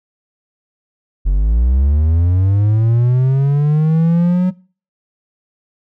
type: linear sweep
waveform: triangle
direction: up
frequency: 43.65 to 185 Hz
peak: -8 dBFS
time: 1.25-4.51 s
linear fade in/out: 20 ms
effects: noise-tail reverb RT60 0.4 s tail -22 dB re dry